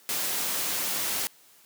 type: noise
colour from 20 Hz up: white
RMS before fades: -29 dBFS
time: 0.09-1.27 s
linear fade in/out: 0 ms
effects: white hiss -57 dBFS RMS until 1.65 s + high-pass 150 Hz 12 dB/octave